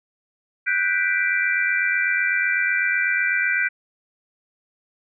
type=chord; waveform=sine; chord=G major seventh; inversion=third; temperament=equal; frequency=1480 / 1568 / 1975.5 / 2349 Hz; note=F#6 / G6 / B6 / D7; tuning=0 / 0 / 0 / 0 cents; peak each=-24 dBFS; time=0.66-3.69 s; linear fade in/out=20 ms; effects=none